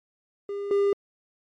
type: tone pair in turn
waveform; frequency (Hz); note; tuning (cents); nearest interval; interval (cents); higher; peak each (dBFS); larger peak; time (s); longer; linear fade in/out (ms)
triangle; 402.8 / 401.4; G4 / G4; +47 / +41; unison; 6; first; -27 / -17; second; 0.49-0.71 / 0.71-0.93; neither; 2
effects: MP3 48 kbps